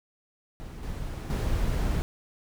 brown noise with level steps, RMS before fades -39 / -34 / -27 dBFS, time 0.6-2.02 s, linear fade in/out 0 ms, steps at 0.83 / 1.3 s, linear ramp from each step 2 ms, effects none

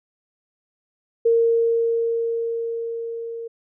sine tone with level ramp, 461.3 Hz, A#4, 18 cents flat, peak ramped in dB -13 to -29 dBFS, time 1.25-3.48 s, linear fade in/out 10 ms, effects none

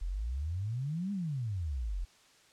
sine exponential two-way sweep, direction up then down, 40 to 207.1 to 40 Hz, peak -32 dBFS, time 0.01-2.05 s, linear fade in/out 10 ms, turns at 1.12 s, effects white hiss -62 dBFS RMS until 2.52 s + low-pass 7000 Hz 12 dB/octave

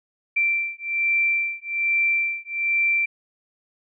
sine beating tone pair, 2349 / 2350.2 Hz, D7 / D7, 0 / +1 cents, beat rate 1.2 Hz, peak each -23 dBFS, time 0.36-3.06 s, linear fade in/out 10 ms, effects none

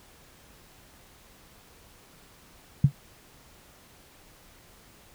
sine tone with exponential decay, 140 Hz, C#3, 18 cents sharp, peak -10 dBFS, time 2.84-2.92 s, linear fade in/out 5 ms, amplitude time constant 17 ms, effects pink hiss -55 dBFS RMS until 5.14 s

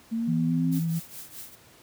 sine linear sweep, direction up, 224.1 to 267.9 Hz, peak -25 dBFS, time 0.11-0.8 s, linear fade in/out 20 ms
sine tone with vibrato, 164.81 Hz, E3, in tune, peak -24 dBFS, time 0.27-1 s, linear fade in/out 20 ms, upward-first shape square, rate 9.1 Hz, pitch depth 13 cents each way
blue noise with tremolo, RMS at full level -39 dBFS, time 0.71-1.56 s, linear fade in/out 20 ms, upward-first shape triangle, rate 4.7 Hz, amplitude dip 85%
effects pink hiss -54 dBFS RMS until 1.82 s + high-pass 80 Hz 12 dB/octave

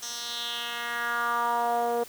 10% pulse tone with band-pass filter sweep, 237.1 Hz, A#3, 30 cents sharp, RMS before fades -29 dBFS, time 0.02-2.04 s, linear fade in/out 10 ms, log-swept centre 6000 to 500 Hz, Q 2.9, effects white hiss -47 dBFS RMS until 2.08 s

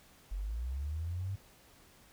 sine linear sweep, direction up, 43.65 to 99.8 Hz, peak -34 dBFS, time 0.31-1.36 s, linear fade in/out 10 ms, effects pink hiss -61 dBFS RMS until 2.12 s

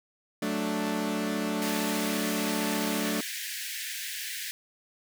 sawtooth chord, D major, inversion first, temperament equal, 185 / 220 / 293.7 Hz, F#3 / A3 / D4, 0 / 0 / 0 cents, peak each -31 / -27 / -28 dBFS, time 0.42-3.21 s, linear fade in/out 5 ms
pink high-pass noise, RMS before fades -36 dBFS, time 1.62-4.51 s, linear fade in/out 0 ms, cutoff 1600 Hz, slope 96 dB/octave
effects none

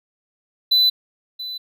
triangle tone with echo, 4000 Hz, B7, 21 cents sharp, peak -11 dBFS, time 0.71-0.9 s, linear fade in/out 10 ms, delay 680 ms, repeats 1, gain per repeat -15 dB, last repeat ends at 1.58 s, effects none

